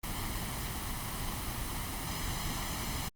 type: noise with comb filter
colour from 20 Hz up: pink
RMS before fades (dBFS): -36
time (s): 0.03-3.09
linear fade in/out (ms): 10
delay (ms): 0.98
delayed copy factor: +0.6
effects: Opus 32 kbps